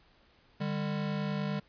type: tone pair together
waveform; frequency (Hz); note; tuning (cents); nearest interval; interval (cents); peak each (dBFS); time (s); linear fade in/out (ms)
square; 150 / 200.2; D3 / G3; +37 / +37; perfect fourth; 500; -35 / -34; 0.6-1.6; 10
effects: pink hiss -64 dBFS RMS until 1.68 s + resampled to 11025 Hz